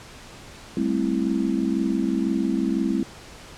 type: chord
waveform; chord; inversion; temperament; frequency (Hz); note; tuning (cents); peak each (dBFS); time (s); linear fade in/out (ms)
sine; A minor seventh; third; just; 198 / 220 / 264 / 330; G3 / A3 / C4 / E4; +18 / 0 / +16 / +2; -26 / -27 / -25 / -26; 0.77-3.03; 2
effects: pink hiss -43 dBFS RMS until 3.57 s + low-pass 8000 Hz 12 dB/octave